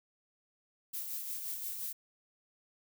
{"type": "noise with tremolo", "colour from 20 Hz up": "violet", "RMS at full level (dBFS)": -38, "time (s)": [0.93, 1.93], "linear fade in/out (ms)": 10, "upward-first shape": "sine", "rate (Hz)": 5.7, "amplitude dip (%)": 40, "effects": []}